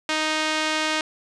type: tone with band-pass filter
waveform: sawtooth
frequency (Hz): 311.1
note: D#4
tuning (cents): 0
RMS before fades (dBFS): -24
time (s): 0.09-1.01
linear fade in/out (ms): 2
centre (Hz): 2900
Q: 0.69
effects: resampled to 22050 Hz + 7-bit